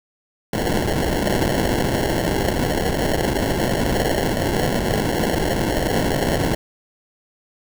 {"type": "noise with sample-and-hold", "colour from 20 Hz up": "white", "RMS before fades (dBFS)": -20, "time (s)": [0.53, 6.55], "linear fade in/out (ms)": 5, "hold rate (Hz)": 1225, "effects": []}